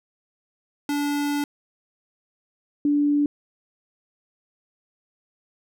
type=tone pair in turn; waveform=square / sine; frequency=289.2 / 290.9 Hz; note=D4 / D4; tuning=-27 / -16 cents; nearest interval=unison; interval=11 cents; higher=second; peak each=-23 / -17 dBFS; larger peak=second; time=0.89-1.44 / 2.85-3.26 s; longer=first; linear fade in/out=2 ms; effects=none